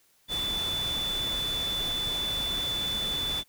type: tone in noise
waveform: sine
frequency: 3488 Hz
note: A7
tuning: 16 cents flat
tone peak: -28 dBFS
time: 0.28-3.44 s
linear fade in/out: 50 ms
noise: pink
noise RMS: -37 dBFS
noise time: 0.28-3.44 s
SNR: +6 dB
effects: white hiss -65 dBFS RMS until 3.48 s